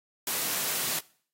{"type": "high-pass noise", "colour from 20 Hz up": "white", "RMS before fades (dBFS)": -30, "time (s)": [0.27, 0.99], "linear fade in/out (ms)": 2, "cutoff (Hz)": 120, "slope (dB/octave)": 48, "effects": ["noise-tail reverb RT60 0.5 s tail -21 dB re dry", "AAC 48 kbps"]}